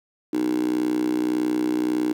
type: tone with high-pass filter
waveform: 10% pulse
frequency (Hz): 61.74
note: B1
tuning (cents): 0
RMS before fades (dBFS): -23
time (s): 0.33-2.13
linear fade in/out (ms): 5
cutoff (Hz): 310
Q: 7.2
effects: none